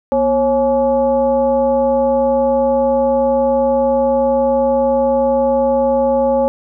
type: tone with frequency modulation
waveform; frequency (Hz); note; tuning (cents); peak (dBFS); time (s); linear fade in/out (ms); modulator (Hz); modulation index
sine; 545; C#5; -29; -11; 0.12-6.48; 0; 303; 0.8
effects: none